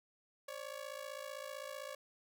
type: ring-modulated tone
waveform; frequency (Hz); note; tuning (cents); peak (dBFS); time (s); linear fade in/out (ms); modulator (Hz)
sawtooth; 562; C#5; +24; -37; 0.48-1.95; 5; 27.8
effects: none